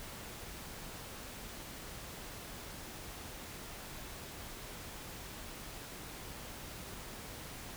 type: silence
effects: pink hiss -47 dBFS RMS until 7.76 s